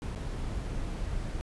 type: noise with dropouts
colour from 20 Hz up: brown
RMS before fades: -34 dBFS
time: 0.02-1.41 s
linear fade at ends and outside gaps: 0 ms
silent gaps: 0.149-0.159 s
effects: resampled to 24000 Hz